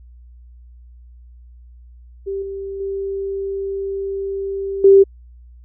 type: tone with level steps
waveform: sine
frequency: 392 Hz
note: G4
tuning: in tune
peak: -21 / -25 / -21 / -5 dBFS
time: 2.26-5.04 s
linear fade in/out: 20 ms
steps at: 2.42 / 2.8 / 4.84 s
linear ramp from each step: 5 ms
effects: added 60 Hz sine -40 dBFS peak until 5.64 s